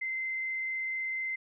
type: tone with frequency modulation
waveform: sine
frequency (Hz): 2072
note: C7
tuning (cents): -17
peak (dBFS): -31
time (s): 0.01-1.36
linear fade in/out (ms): 10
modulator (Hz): 24.1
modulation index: 0.47
effects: none